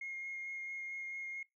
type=tone with vibrato; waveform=sine; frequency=2143 Hz; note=C7; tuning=41 cents sharp; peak=-39 dBFS; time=0.01-1.43 s; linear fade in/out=5 ms; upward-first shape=sine; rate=4.5 Hz; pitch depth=10 cents each way; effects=noise-tail reverb RT60 0.2 s tail -23 dB re dry + tanh soft clip ceiling -36 dBFS